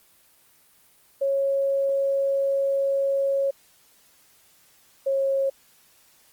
sine tone pair in turn, 550 / 544 Hz, C#5 / C#5, -14 / -33 cents, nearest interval unison, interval 19 cents, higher first, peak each -20 dBFS, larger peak neither, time 1.21-3.51 / 5.06-5.5 s, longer first, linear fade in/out 10 ms, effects white hiss -58 dBFS RMS until 6.32 s + Opus 24 kbps

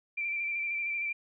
sine tone with vibrato, 2353 Hz, D7, 3 cents sharp, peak -30 dBFS, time 0.17-1.13 s, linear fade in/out 10 ms, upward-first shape square, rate 13 Hz, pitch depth 22 cents each way, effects none

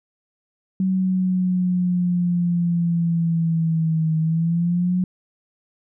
sine linear two-way sweep, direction down then up, 188.9 to 158.3 to 183.6 Hz, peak -17 dBFS, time 0.8-5.04 s, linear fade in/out 2 ms, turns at 4.18 s, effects none

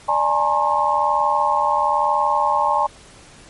sine tone cluster, 594 / 840 / 921 / 1073 Hz, D5 / G#5 / A#5 / C6, +20 / +19 / -21 / +43 cents, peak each -24 / -19 / -21 / -20 dBFS, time 0.08-2.87 s, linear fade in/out 10 ms, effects pink hiss -45 dBFS RMS until 3.49 s + MP3 48 kbps

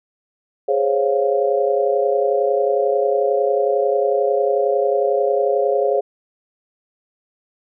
sine chord, Db major seventh, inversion second, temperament equal, 415.3 / 523.3 / 554.4 / 698.5 Hz, Ab4 / C5 / Db5 / F5, 0 / 0 / 0 / 0 cents, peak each -19 / -22 / -19 / -23 dBFS, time 0.68-6.01 s, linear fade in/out 10 ms, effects none

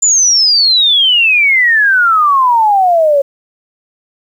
sine exponential sweep, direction down, 7190 to 547 Hz, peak -6 dBFS, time 0.02-3.22 s, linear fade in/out 10 ms, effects 7-bit

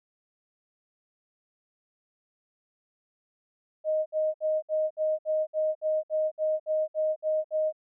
sine tone bursts, 622.3 Hz, D#5, in tune, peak -23 dBFS, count 14, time 3.84-7.726 s, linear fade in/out 50 ms, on 220 ms, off 62 ms, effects none

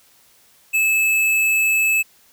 triangle tone with hard clipping, 2607 Hz, E7, 20 cents flat, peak -16 dBFS, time 0.73-2.03 s, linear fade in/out 20 ms, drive 17 dB, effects white hiss -54 dBFS RMS until 2.32 s

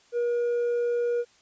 triangle tone with hard clipping, 478.2 Hz, A#4, 44 cents sharp, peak -22 dBFS, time 0.12-1.25 s, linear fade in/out 50 ms, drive 1 dB, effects white hiss -60 dBFS RMS until 1.41 s + resampled to 16000 Hz

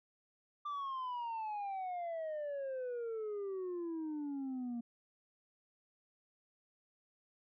sine exponential sweep, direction down, 1187 to 233.1 Hz, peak -35 dBFS, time 0.65-4.81 s, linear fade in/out 10 ms, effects tanh soft clip ceiling -37 dBFS

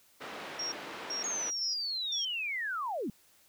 pink band-pass noise, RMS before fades -43 dBFS, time 0.2-1.51 s, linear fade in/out 20 ms, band 360 to 3100 Hz, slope 12 dB/octave
sine tone bursts, 5588 Hz, F8, in tune, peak -33 dBFS, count 4, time 0.59-2.25 s, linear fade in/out 5 ms, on 130 ms, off 380 ms
sine linear sweep, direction down, 6645 to 174.61 Hz, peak -32 dBFS, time 1.24-3.1 s, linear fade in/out 2 ms
effects white hiss -64 dBFS RMS until 3.48 s

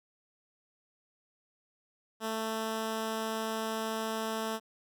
10% pulse tone, 221.6 Hz, A3, 13 cents sharp, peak -24 dBFS, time 2.2-4.6 s, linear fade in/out 50 ms, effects none

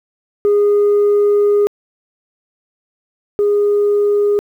sine tone pair in turn, 410.9 / 410.9 Hz, G#4 / G#4, -18 / -18 cents, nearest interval unison, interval 0 cents, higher neither, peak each -7 / -9 dBFS, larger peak first, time 0.45-1.67 / 3.39-4.39 s, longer first, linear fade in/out 0 ms, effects tanh soft clip ceiling -8 dBFS + 8-bit

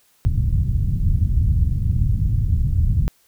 white low-pass noise, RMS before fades -18 dBFS, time 0.25-3.08 s, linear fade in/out 0 ms, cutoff 120 Hz, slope 24 dB/octave, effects white hiss -59 dBFS RMS until 3.27 s

